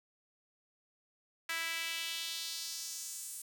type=tone with high-pass filter sweep; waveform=sawtooth; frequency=329.6 Hz; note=E4; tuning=in tune; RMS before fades=-40 dBFS; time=1.49-3.42 s; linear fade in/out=5 ms; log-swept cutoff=1800 to 9100 Hz; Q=2; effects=none